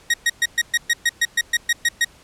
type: tone bursts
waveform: sawtooth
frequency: 1882 Hz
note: A#6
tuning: 16 cents sharp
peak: -11 dBFS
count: 13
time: 0.1-2.047 s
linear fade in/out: 5 ms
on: 39 ms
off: 120 ms
effects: pink hiss -50 dBFS RMS until 2.23 s + low-pass 10000 Hz 12 dB/octave